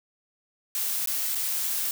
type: noise with dropouts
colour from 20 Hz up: blue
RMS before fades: -28 dBFS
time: 0.75-1.91 s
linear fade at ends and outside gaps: 1 ms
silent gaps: 1.059-1.073 / 1.349-1.354 s
effects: none